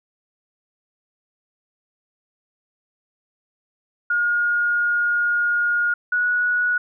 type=tone pair in turn; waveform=sine; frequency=1429 / 1463.2 Hz; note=F6 / F#6; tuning=+39 / -20 cents; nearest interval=unison; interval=41 cents; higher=second; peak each=-17 dBFS; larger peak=neither; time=4.1-5.94 / 6.12-6.78 s; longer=first; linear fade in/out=5 ms; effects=none